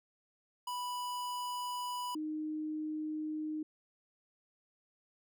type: tone pair in turn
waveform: square / sine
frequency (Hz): 986 / 308.4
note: B5 / D#4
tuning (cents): -3 / -15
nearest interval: octave + minor sixth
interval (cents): 2012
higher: first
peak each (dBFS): -37 / -35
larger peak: second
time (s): 0.67-2.15 / 2.15-3.63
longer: neither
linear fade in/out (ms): 5
effects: none